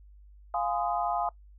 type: chord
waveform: sine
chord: F minor seventh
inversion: none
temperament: equal with one note detuned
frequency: 698.5 / 830.6 / 1029.1 / 1244.5 Hz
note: F5 / Ab5 / C6 / Eb6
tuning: 0 / 0 / -29 / 0 cents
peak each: -30 / -31 / -35 / -35 dBFS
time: 0.54-1.29 s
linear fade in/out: 2 ms
effects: noise-tail reverb RT60 0.1 s tail -21 dB re dry + added 50 Hz sine -50 dBFS peak until 1.58 s